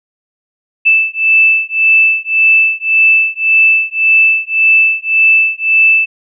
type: beating tone pair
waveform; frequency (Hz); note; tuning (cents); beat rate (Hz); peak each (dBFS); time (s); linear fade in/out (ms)
sine; 2637 / 2638.8; E7 / E7; 0 / +1; 1.8; -10; 0.85-6.06; 20
effects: none